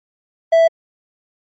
triangle tone, 659.3 Hz, E5, in tune, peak -6 dBFS, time 0.52-0.68 s, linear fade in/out 10 ms, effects MP3 32 kbps

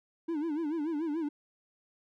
triangle tone with vibrato, 312.4 Hz, D#4, 7 cents sharp, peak -28 dBFS, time 0.28-1.29 s, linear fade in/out 10 ms, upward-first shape sine, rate 6.9 Hz, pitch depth 140 cents each way, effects none

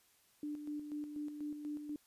sine tone with tremolo, 296.6 Hz, D4, 17 cents sharp, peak -38 dBFS, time 0.43-1.96 s, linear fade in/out 2 ms, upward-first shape square, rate 4.1 Hz, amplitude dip 50%, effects white hiss -70 dBFS RMS until 2.06 s + resampled to 32000 Hz

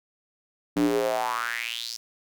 square tone with high-pass filter sweep, 58.27 Hz, A#1, in tune, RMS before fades -27 dBFS, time 0.76-1.97 s, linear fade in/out 10 ms, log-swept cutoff 240 to 5500 Hz, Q 5.5, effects none

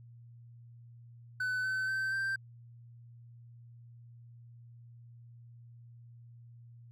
triangle tone with pitch steps, 1505 / 1526 / 1547.3 / 1568.9 Hz, F#6 / G6 / G6 / G6, +29 / -47 / -23 / +1 cents, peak -29 dBFS, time 1.4-2.36 s, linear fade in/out 5 ms, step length 240 ms, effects added 118 Hz sine -51 dBFS peak until 6.91 s

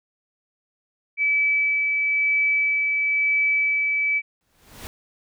sine tone with tremolo, 2300 Hz, D7, 37 cents flat, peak -17 dBFS, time 1.17-4.22 s, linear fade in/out 50 ms, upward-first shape sine, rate 1 Hz, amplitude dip 25%
pink noise with exponential growth, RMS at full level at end -35 dBFS, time 4.41-4.87 s, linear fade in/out 0 ms, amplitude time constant 100 ms
effects none

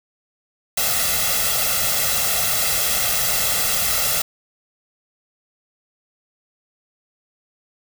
white noise with comb filter, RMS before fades -20 dBFS, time 0.77-4.22 s, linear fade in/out 5 ms, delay 1.5 ms, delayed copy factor +0.85, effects none

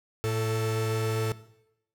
45% pulse tone pair together, 111.88 / 440.1 Hz, A2 / A4, +29 / 0 cents, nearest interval 2 octaves, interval 2371 cents, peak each -28 / -30 dBFS, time 0.24-1.32 s, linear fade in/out 0 ms, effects noise-tail reverb RT60 0.8 s tail -17 dB re dry

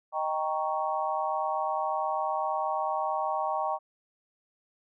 sine chord, Eb dominant seventh, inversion none, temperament equal, 622.3 / 784 / 932.3 / 1108.7 Hz, Eb5 / G5 / Bb5 / Db6, 0 / 0 / 0 / 0 cents, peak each -33 / -31 / -33 / -33 dBFS, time 0.12-3.79 s, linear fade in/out 50 ms, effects none

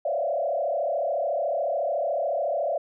sine tone with frequency modulation, 622.3 Hz, D#5, in tune, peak -23 dBFS, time 0.05-2.78 s, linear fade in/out 5 ms, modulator 33.9 Hz, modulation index 2.3, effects none

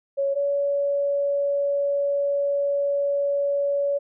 sine tone pair in turn, 554.4 / 565.7 Hz, C#5 / C#5, 0 / +35 cents, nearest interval unison, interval 35 cents, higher second, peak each -20 dBFS, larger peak neither, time 0.17-0.35 / 0.35-3.99 s, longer second, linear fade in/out 20 ms, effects none

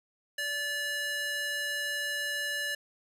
square tone with high-pass filter, 579 Hz, D5, 25 cents flat, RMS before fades -33 dBFS, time 0.38-2.75 s, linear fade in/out 5 ms, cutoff 1600 Hz, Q 1.5, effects resampled to 32000 Hz

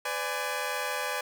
15% pulse chord, G# diminished, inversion first, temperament equal with one note detuned, 505.1 / 587.3 / 830.6 Hz, B4 / D5 / G#5, +39 / 0 / 0 cents, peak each -28 dBFS, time 0.05-1.21 s, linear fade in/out 5 ms, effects none

